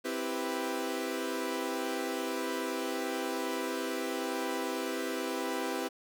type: chord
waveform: sawtooth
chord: C major seventh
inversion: none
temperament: equal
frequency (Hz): 261.6 / 329.6 / 392 / 493.9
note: C4 / E4 / G4 / B4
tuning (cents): 0 / 0 / 0 / 0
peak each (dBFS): -34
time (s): 0.04-5.89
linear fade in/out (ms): 20
effects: none